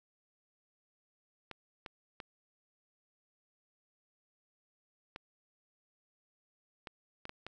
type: clicks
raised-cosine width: 0.3 ms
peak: -27 dBFS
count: 8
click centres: 1.513 / 1.862 / 2.202 / 5.161 / 6.872 / 7.254 / 7.294 / 7.466 s
effects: none